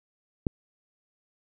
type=click; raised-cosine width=3 ms; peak=-12 dBFS; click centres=0.468 s; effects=none